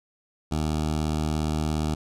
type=tone with notch filter; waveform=15% pulse; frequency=77.2 Hz; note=D#2; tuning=13 cents flat; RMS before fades=-26 dBFS; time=0.51-1.95 s; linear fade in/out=10 ms; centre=1900 Hz; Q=1.5; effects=low-pass 10000 Hz 12 dB/octave